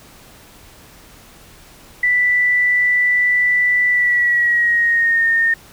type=tone with pitch glide; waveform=sine; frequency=1975.5 to 1832.6 Hz; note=B6 to A#6; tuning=0 to -30 cents; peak=-12 dBFS; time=2.03-5.54 s; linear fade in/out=5 ms; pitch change=-130 cents; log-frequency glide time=3.89-5.26 s; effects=pink hiss -44 dBFS RMS until 5.72 s